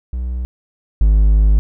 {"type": "tone pair in turn", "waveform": "triangle", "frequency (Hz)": [61.74, 51.92], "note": ["B1", "G#1"], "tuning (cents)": [0, 0], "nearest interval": "minor third", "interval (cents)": 300, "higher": "first", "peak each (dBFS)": [-17, -6], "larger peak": "second", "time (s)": [[0.13, 0.45], [1.01, 1.59]], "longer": "second", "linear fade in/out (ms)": 0, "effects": []}